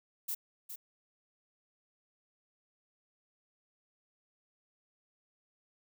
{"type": "noise with echo", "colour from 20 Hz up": "violet", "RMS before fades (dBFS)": -36, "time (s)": [0.28, 0.35], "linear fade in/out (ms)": 10, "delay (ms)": 410, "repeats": 1, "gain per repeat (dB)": -8, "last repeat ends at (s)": 0.76, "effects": []}